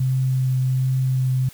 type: tone with vibrato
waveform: sine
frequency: 130 Hz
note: C3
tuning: 11 cents flat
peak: -17 dBFS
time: 0-1.49 s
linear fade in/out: 5 ms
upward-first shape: triangle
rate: 1.3 Hz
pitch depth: 12 cents each way
effects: white hiss -46 dBFS RMS until 1.53 s